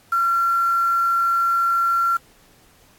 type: tone with quantisation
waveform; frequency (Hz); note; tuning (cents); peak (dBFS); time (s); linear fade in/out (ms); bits
sine; 1367; F6; -37; -16; 0.12-2.17; 5; 6
effects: pink hiss -54 dBFS RMS until 2.98 s + AAC 64 kbps